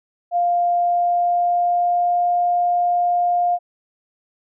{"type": "tone with pitch glide", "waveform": "sine", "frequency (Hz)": [700, 705.3], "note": ["F5", "F5"], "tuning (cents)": [4, 17], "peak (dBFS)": -15, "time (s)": [0.31, 3.59], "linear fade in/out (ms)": 50, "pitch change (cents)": 13, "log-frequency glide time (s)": [0.75, 2.28], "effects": []}